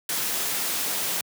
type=noise; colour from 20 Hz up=white; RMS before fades=-27 dBFS; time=0.09-1.21 s; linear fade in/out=2 ms; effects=high-pass 150 Hz 12 dB/octave